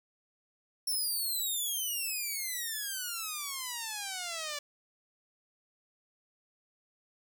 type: exponential sweep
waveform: 5% pulse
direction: down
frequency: 5450 to 575 Hz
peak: -24 dBFS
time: 0.87-4.59 s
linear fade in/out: 5 ms
effects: none